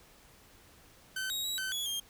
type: tone with pitch steps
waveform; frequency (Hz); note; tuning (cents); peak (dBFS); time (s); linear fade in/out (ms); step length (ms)
sawtooth; 1533 / 3792 / 3869 / 1532 / 3376 / 3210; G6 / A#7 / B7 / G6 / G#7 / G7; -39 / +29 / -36 / -40 / +28 / +40; -30; 1.16-2; 5; 140
effects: pink hiss -59 dBFS RMS until 2.09 s